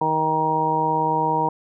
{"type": "harmonic tone", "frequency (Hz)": 157.3, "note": "D#3", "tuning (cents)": 19, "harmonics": [1, 2, 3, 4, 5, 6], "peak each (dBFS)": [-29, -29, -27, -32, -26, -20], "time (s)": [0.01, 1.49], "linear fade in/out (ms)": 5, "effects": []}